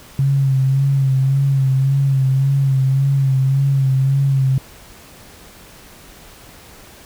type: tone with vibrato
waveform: sine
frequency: 135.4 Hz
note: C#3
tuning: 40 cents flat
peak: -12 dBFS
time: 0.19-4.58 s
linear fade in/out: 2 ms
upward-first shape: sine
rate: 1.8 Hz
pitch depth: 38 cents each way
effects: pink hiss -42 dBFS RMS until 7.05 s